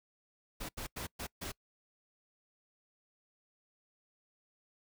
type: noise bursts at uneven times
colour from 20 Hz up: pink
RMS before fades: -41 dBFS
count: 5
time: 0.6-0.69 / 0.77-0.87 / 0.96-1.07 / 1.19-1.27 / 1.41-1.52 s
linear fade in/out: 10 ms
effects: noise-tail reverb RT60 0.1 s tail -24 dB re dry